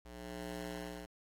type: ring-modulated tone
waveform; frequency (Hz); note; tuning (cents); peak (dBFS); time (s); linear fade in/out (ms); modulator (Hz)
10% pulse; 120; B2; -49; -32; 0.05-1.06; 5; 60.4
effects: AAC 48 kbps